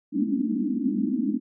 white band-pass noise, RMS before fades -25 dBFS, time 0.12-1.4 s, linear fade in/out 50 ms, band 200 to 310 Hz, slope 96 dB/octave, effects none

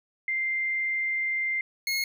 sine / 25% pulse tone pair in turn, 2093 / 2162 Hz, C7 / C#7, 0 / -44 cents, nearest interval minor second, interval 56 cents, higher second, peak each -25 / -22 dBFS, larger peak second, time 0.28-1.61 / 1.87-2.04 s, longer first, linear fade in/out 2 ms, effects none

